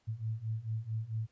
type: beating tone pair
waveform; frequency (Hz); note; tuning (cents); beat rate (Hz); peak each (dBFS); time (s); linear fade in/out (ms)
sine; 108.5 / 113; A2 / A2; -24 / +47; 4.5; -38 / -36; 0.07-1.27; 20
effects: pink hiss -74 dBFS RMS until 1.31 s + resampled to 16000 Hz